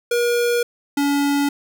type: tone pair in turn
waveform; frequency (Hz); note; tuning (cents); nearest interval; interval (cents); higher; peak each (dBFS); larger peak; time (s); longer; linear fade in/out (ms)
square; 478.1 / 284.3; A#4 / C#4; +44 / +44; major sixth; 900; first; -17; neither; 0.11-0.63 / 0.97-1.49; neither; 5
effects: none